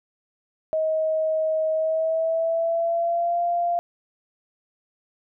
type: tone with pitch glide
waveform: sine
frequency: 632 to 693.2 Hz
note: D#5 to F5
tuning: +27 to -13 cents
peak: -20 dBFS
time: 0.73-3.79 s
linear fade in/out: 0 ms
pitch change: +160 cents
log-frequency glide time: 1.72-3.41 s
effects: none